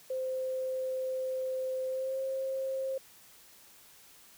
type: tone with pitch glide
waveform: sine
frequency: 519 to 531.7 Hz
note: C5 to C5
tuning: -14 to +28 cents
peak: -31 dBFS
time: 0.1-2.98 s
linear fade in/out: 5 ms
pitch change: +42 cents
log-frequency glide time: 1.89-2.18 s
effects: white hiss -57 dBFS RMS until 4.37 s